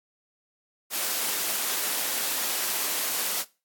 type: high-pass noise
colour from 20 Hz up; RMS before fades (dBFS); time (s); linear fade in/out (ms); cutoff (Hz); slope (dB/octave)
white; -28; 0.9-3.45; 50; 280; 12
effects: noise-tail reverb RT60 0.3 s tail -20 dB re dry + AAC 64 kbps